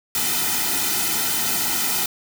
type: noise with comb filter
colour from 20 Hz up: white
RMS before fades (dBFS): -22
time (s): 0.15-2.06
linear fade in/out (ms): 2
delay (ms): 1.8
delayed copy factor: -0.9
effects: none